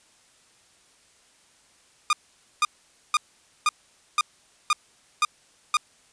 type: tone bursts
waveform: sawtooth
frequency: 1218 Hz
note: D#6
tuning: 37 cents flat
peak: -14 dBFS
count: 8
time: 2.1-5.77 s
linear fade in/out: 2 ms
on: 30 ms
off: 490 ms
effects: white hiss -59 dBFS RMS until 6.12 s + resampled to 22050 Hz